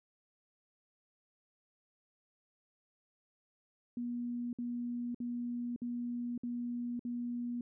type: tone bursts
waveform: sine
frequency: 240.9 Hz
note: B3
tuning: 43 cents flat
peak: -35 dBFS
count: 6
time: 3.97-7.61 s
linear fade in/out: 2 ms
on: 560 ms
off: 56 ms
effects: none